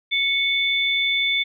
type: tone pair together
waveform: sine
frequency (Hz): 2217 / 3519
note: C#7 / A7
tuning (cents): 0 / 0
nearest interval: minor sixth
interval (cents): 800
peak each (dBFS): -21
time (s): 0.11-1.44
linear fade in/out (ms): 20
effects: none